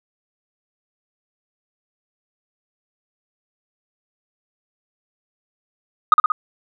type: tone with echo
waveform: sine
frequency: 1244.5 Hz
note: D#6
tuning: in tune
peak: -4 dBFS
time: 6.12-6.14 s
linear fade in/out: 2 ms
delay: 60 ms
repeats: 3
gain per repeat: -4 dB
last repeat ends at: 6.32 s
effects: tanh soft clip ceiling -3 dBFS